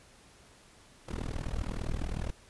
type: noise with amplitude modulation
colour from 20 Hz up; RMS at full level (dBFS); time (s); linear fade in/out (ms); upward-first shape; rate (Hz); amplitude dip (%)
brown; -30; 1.08-2.31; 5; sine; 39.7; 100
effects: pink hiss -58 dBFS RMS until 2.49 s + resampled to 24000 Hz